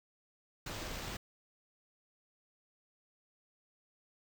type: noise with sample-and-hold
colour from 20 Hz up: pink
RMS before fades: -42 dBFS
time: 0.66-1.17 s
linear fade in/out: 5 ms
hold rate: 11025 Hz
effects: none